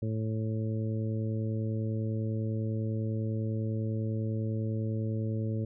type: harmonic tone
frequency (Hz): 110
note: A2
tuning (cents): 0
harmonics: 1 / 2 / 3 / 4 / 5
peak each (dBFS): -30 / -36 / -40 / -42 / -44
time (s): 0.02-5.65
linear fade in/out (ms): 5
effects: none